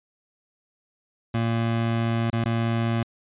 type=tone with dropouts; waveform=25% pulse; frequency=115.1 Hz; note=A#2; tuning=22 cents flat; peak=-18 dBFS; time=1.34-3.03 s; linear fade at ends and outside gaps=5 ms; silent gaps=2.303-2.329 / 2.442-2.456 s; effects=resampled to 8000 Hz